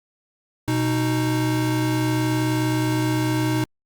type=tone pair together; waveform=square; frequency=123.46 / 311.1 Hz; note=B2 / D#4; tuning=0 / 0 cents; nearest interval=octave + major third; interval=1600 cents; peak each=-23 dBFS; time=0.68-3.64 s; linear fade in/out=0 ms; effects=Opus 48 kbps